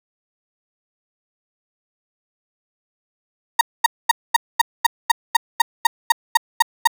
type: tone bursts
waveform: 35% pulse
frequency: 932.3 Hz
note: A#5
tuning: in tune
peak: -7 dBFS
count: 14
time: 3.59-6.874 s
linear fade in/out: 5 ms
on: 21 ms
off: 230 ms
effects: none